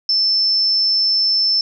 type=tone; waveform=sine; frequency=5300 Hz; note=E8; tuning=9 cents sharp; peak=-13 dBFS; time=0.09-1.61 s; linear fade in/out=2 ms; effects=none